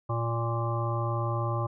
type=harmonic tone; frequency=116.54 Hz; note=A#2; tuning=in tune; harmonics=1 / 3 / 5 / 7 / 9 / 10; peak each=-28 / -37 / -36 / -38 / -36 / -37 dBFS; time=0.09-1.67 s; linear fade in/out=10 ms; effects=none